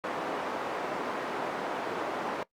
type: band-pass noise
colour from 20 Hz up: white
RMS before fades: -34 dBFS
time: 0.04-2.43 s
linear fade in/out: 0 ms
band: 300 to 910 Hz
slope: 12 dB/octave
effects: noise-tail reverb RT60 0.1 s tail -20 dB re dry + Opus 48 kbps